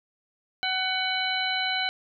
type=harmonic tone with a mistuned harmonic; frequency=750 Hz; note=F#5; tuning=23 cents sharp; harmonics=1 / 2 / 3 / 4 / 5; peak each=-31 / -31 / -31 / -31 / -31 dBFS; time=0.63-1.89 s; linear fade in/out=0 ms; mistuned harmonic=5; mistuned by=+120 cents; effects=none